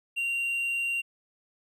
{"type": "tone", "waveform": "triangle", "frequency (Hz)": 2764, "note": "F7", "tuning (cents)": -19, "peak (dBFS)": -25, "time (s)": [0.16, 1.02], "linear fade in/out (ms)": 20, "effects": []}